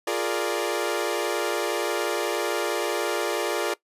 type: chord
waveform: sawtooth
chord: Bb dominant seventh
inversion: second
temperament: equal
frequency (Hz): 349.2 / 415.3 / 466.2 / 587.3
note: F4 / Ab4 / Bb4 / D5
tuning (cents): 0 / 0 / 0 / 0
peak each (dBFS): -26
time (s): 0.07-3.74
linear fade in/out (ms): 5
effects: noise-tail reverb RT60 0.1 s tail -19 dB re dry + resampled to 32000 Hz